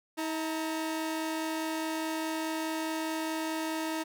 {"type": "tone pair together", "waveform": "sawtooth", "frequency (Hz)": [319.5, 913.7], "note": ["D#4", "A#5"], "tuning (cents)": [46, -35], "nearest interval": "octave + tritone", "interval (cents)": 1819, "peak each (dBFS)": [-28, -35], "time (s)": [0.17, 4.04], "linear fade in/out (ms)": 20, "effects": []}